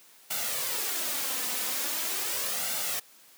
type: noise with flanger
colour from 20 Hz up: white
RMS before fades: -31 dBFS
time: 0.3-3 s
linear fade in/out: 10 ms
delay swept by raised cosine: 1.4 to 4 ms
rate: 0.41 Hz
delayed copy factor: +0.55
effects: white hiss -56 dBFS RMS until 3.37 s + high-pass 200 Hz 12 dB/octave